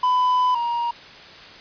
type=tone pair in turn; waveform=triangle; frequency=1001 / 944.8 Hz; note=B5 / A#5; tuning=+23 / +23 cents; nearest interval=minor second; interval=100 cents; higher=first; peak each=-14 / -19 dBFS; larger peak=first; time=0.03-0.55 / 0.55-0.91 s; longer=first; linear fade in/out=5 ms; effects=white hiss -42 dBFS RMS until 1.6 s + resampled to 11025 Hz